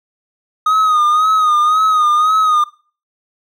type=tone with vibrato; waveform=triangle; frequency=1244.5 Hz; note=D#6; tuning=in tune; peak=-8 dBFS; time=0.66-2.64 s; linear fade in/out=5 ms; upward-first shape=sine; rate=1.9 Hz; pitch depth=58 cents each way; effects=noise-tail reverb RT60 0.4 s tail -20 dB re dry